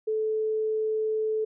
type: tone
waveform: sine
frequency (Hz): 435.4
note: A4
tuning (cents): -18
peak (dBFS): -24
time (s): 0.07-1.45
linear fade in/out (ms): 10
effects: none